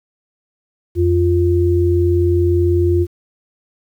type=tone pair together; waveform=sine; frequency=87.31 / 349.2 Hz; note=F2 / F4; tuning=0 / 0 cents; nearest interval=2 octaves; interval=2400 cents; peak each=-14 dBFS; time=0.95-3.07 s; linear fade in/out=50 ms; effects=8-bit